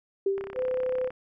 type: tone with exponential decay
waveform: sine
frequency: 392 Hz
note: G4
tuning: in tune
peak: -20 dBFS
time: 0.26-0.77 s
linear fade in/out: 5 ms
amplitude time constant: 110 ms
type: click train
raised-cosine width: 0.5 ms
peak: -25 dBFS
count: 25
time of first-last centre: 0.38-1.105 s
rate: 33.1 Hz
type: tone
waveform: sine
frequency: 509 Hz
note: C5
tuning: 48 cents flat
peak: -25 dBFS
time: 0.54-1.11 s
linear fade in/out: 50 ms
effects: none